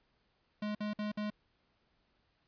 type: tone bursts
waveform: square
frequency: 210 Hz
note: G#3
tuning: 19 cents sharp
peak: -35 dBFS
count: 4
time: 0.62-1.302 s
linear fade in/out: 5 ms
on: 130 ms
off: 54 ms
effects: pink hiss -75 dBFS RMS until 2.47 s + resampled to 11025 Hz